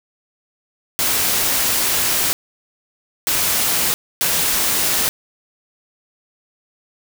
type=noise bursts at uneven times; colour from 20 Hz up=white; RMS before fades=-18 dBFS; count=3; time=0.99-2.33 / 3.27-3.94 / 4.21-5.09 s; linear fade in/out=0 ms; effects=none